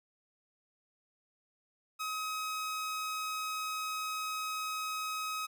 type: tone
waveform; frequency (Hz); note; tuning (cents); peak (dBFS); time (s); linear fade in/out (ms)
sawtooth; 1269; D#6; +34; -31; 1.99-5.47; 20
effects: none